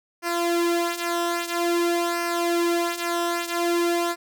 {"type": "tone with flanger", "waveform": "sawtooth", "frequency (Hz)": 343.3, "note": "F4", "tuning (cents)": -30, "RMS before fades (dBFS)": -24, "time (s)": [0.22, 4.16], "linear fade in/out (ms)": 50, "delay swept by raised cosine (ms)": [0.27, 3.37], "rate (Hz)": 0.5, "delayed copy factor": -0.7, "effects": []}